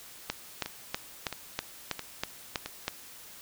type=two click trains; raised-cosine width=0.2 ms; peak=-18 / -12 dBFS; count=4 / 9; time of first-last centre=0.66-2.66 / 0.3-2.881 s; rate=1.5 / 3.1 Hz; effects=white hiss -49 dBFS RMS until 3.41 s